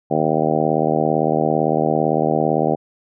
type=harmonic tone; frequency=77.78 Hz; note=D#2; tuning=in tune; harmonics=2 / 3 / 4 / 5 / 6 / 7 / 8 / 9 / 10; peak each=-24 / -24 / -24 / -24 / -24 / -24 / -24 / -24 / -24 dBFS; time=0.1-2.76 s; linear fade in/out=20 ms; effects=none